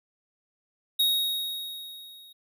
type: tone with level ramp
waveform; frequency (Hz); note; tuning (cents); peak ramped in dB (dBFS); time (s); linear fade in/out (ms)
square; 3761; A#7; +15; -20 to -49; 0.99-2.33; 10
effects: none